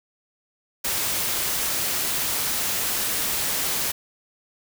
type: noise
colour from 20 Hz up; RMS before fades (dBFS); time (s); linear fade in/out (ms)
white; -25; 0.84-3.92; 10
effects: none